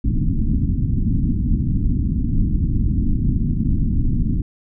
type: low-pass noise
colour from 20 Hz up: pink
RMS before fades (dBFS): -18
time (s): 0.04-4.42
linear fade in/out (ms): 5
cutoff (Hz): 280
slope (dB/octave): 48
effects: none